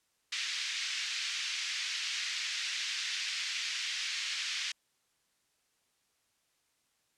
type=band-pass noise; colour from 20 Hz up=pink; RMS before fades=-36 dBFS; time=0.32-4.72 s; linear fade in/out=5 ms; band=2000 to 6100 Hz; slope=24 dB/octave; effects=white hiss -75 dBFS RMS until 7.17 s + low-pass 10000 Hz 12 dB/octave